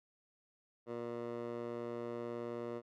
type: tone with band-pass filter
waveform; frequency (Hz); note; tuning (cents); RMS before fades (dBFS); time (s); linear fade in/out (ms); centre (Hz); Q
15% pulse; 118.7; A#2; +32; -42; 0.86-2.82; 50; 560; 1.3
effects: none